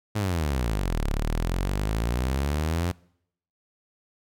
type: exponential two-way sweep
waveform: sawtooth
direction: down then up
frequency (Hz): 110 to 34.65 to 89.9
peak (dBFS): -20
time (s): 0.15-2.92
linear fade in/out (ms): 10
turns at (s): 1.07
effects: noise-tail reverb RT60 0.7 s tail -24 dB re dry